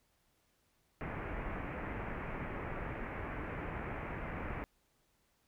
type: low-pass noise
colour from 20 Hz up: pink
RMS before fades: -41 dBFS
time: 1.01-4.64 s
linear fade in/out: 0 ms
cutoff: 2400 Hz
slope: 48 dB/octave
effects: pink hiss -75 dBFS RMS until 5.47 s